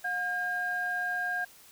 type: tone pair together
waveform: sine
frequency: 720.3 / 1613 Hz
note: F#5 / G6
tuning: -47 / +49 cents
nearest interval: octave + major second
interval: 1396 cents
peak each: -34 / -29 dBFS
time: 0.04-1.45 s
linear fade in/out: 10 ms
effects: tanh soft clip ceiling -22 dBFS + white hiss -55 dBFS RMS until 1.71 s